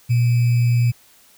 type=tone with sample-and-hold; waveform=sine; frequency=120 Hz; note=B2; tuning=49 cents flat; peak=-13 dBFS; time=0.09-0.92 s; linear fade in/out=20 ms; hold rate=2450 Hz; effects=white hiss -52 dBFS RMS until 1.37 s